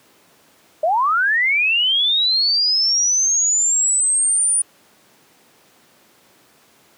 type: linear sweep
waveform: sine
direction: up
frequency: 594 to 9520 Hz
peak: -14 dBFS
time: 0.83-4.62 s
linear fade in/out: 5 ms
effects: pink hiss -53 dBFS RMS until 6.97 s + high-pass 200 Hz 12 dB/octave